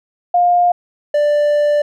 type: tone pair in turn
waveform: sine / triangle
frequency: 707 / 589.1 Hz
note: F5 / D5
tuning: +21 / +5 cents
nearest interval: minor third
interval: 316 cents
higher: first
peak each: -9 dBFS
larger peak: neither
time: 0.34-0.72 / 1.14-1.82 s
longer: second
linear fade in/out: 5 ms
effects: none